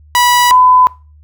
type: tone pair in turn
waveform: sawtooth / sine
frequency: 978 / 1006.7 Hz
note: B5 / B5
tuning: -17 / +33 cents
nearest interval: minor second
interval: 50 cents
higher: second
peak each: -4 dBFS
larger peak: neither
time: 0.15-0.51 / 0.51-0.87 s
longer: neither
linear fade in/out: 0 ms
effects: noise-tail reverb RT60 0.3 s tail -21 dB re dry + added 75 Hz sine -39 dBFS peak until 1.23 s